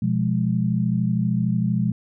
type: chord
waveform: sine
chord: F diminished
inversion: second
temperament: equal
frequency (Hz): 123.47 / 174.61 / 207.7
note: Cb3 / F3 / Ab3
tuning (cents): 0 / 0 / 0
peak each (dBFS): -23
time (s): 0.02-1.92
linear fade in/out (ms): 5
effects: none

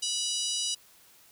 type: harmonic tone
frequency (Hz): 978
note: B5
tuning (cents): -17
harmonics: 3 / 4 / 5 / 6 / 7 / 8 / 9 / 10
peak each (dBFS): -34 / -35 / -35 / -35 / -41 / -42 / -38 / -43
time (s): 0.02-0.75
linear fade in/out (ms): 10
effects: white hiss -58 dBFS RMS until 1.31 s

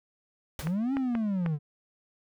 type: noise with exponential decay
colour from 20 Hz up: pink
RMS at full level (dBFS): -35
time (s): 0.59-0.79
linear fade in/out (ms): 2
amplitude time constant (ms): 42
type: linear two-way sweep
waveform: triangle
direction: up then down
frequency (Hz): 141.1 to 277.7 to 141.1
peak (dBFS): -24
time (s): 0.62-1.59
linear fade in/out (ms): 50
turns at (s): 0.94
type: clicks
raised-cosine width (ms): 0.5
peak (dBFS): -19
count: 4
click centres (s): 0.671 / 0.969 / 1.152 / 1.462
effects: none

